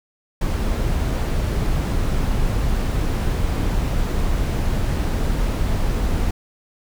brown noise, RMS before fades -20 dBFS, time 0.41-6.31 s, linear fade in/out 5 ms, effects none

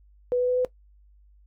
sine tone with pitch steps, 493.5 / 496.6 / 499.8 / 503 Hz, B4 / B4 / B4 / B4, -1 / +9 / +21 / +32 cents, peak -20 dBFS, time 0.32-0.648 s, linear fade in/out 0 ms, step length 82 ms, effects noise-tail reverb RT60 0.1 s tail -17 dB re dry + added 50 Hz sine -53 dBFS peak until 1.46 s

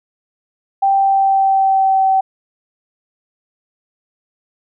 sine tone with pitch glide, 784 to 767.4 Hz, G5 to G5, 0 to -37 cents, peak -10 dBFS, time 0.82-2.21 s, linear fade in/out 10 ms, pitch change -37 cents, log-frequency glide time 0.93-2.09 s, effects none

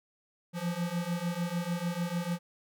square beating tone pair, 170 / 176.7 Hz, F3 / F3, -46 / +21 cents, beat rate 6.7 Hz, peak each -35 / -34 dBFS, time 0.53-2.39 s, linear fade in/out 50 ms, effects none

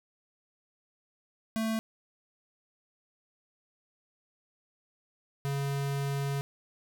square tone pair in turn, 222.3 / 139.68 Hz, A3 / C#3, +18 / +14 cents, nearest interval minor sixth, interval 804 cents, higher first, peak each -29 / -30 dBFS, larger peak first, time 1.56-1.79 / 5.45-6.41 s, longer second, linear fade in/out 0 ms, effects none

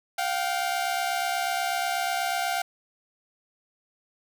sawtooth tone pair together, 704.8 / 773 Hz, F5 / G5, +16 / -24 cents, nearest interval major second, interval 160 cents, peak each -24 / -25 dBFS, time 0.18-2.62 s, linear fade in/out 5 ms, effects none

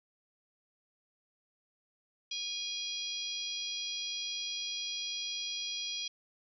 harmonic tone, 819 Hz, G#5, 24 cents flat, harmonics 3 / 4 / 5 / 6 / 7, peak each -45 / -38 / -44 / -43 / -43 dBFS, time 2.31-6.08 s, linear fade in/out 5 ms, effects none

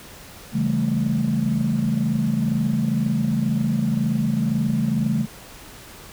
sine chord, A dominant seventh, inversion first, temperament just, 137.5 / 165 / 198 / 220 Hz, C#3 / E3 / G3 / A3, -14 / +2 / +18 / 0 cents, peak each -24 / -25 / -25 / -21 dBFS, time 0.52-5.27 s, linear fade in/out 50 ms, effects tanh soft clip ceiling -11 dBFS + pink hiss -42 dBFS RMS until 6.12 s

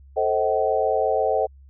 sine chord, A diminished seventh, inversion none, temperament just, 440 / 528 / 633.6 / 760.3 Hz, A4 / C5 / Eb5 / Gb5, 0 / +16 / +31 / +47 cents, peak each -24 dBFS, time 0.16-1.47 s, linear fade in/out 20 ms, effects added 68 Hz sine -45 dBFS peak until 1.69 s

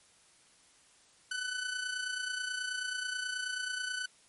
sawtooth tone with amplitude modulation, 1500 Hz, F#6, 23 cents sharp, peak -28 dBFS, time 1.31-4.06 s, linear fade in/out 5 ms, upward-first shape sine, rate 29.3 Hz, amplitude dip 55%, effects white hiss -63 dBFS RMS until 4.28 s + MP3 48 kbps

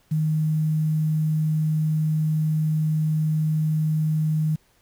sine tone with quantisation, 155.56 Hz, D#3, in tune, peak -19 dBFS, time 0.11-4.56 s, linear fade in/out 10 ms, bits 8, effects pink hiss -62 dBFS RMS until 4.81 s

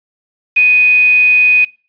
sine tone with quantisation, 2492 Hz, D#7, 2 cents sharp, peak -6 dBFS, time 0.56-1.65 s, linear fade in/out 10 ms, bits 4, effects noise-tail reverb RT60 0.4 s tail -25 dB re dry + resampled to 11025 Hz

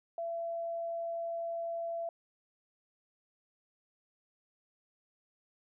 sine tone, 673 Hz, E5, 36 cents sharp, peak -34 dBFS, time 0.18-2.09 s, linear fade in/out 2 ms, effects none

